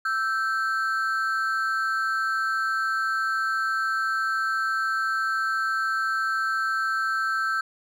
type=ring-modulated tone; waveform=triangle; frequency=1442 Hz; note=F#6; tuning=45 cents flat; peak=-18 dBFS; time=0.05-7.61 s; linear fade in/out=5 ms; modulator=117 Hz; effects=none